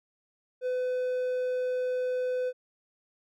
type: tone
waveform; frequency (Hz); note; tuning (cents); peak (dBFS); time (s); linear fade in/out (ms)
triangle; 504; B4; +35; -25; 0.61-2.53; 50
effects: none